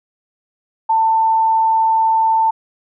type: tone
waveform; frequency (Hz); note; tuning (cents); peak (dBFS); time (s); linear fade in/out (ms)
sine; 892; A5; +23; -11; 0.89-2.51; 10
effects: none